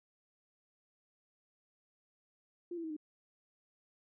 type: tone with pitch steps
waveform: sine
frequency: 348.5 / 333.3 / 318.8 / 305 Hz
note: F4 / E4 / D#4 / D#4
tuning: -4 / +19 / +42 / -34 cents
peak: -38 dBFS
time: 2.71-2.966 s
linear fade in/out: 5 ms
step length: 64 ms
effects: none